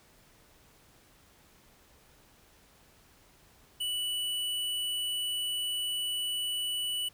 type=tone; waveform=square; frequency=2960 Hz; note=F#7; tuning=in tune; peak=-31 dBFS; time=3.8-7.09 s; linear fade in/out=10 ms; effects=pink hiss -61 dBFS RMS until 7.13 s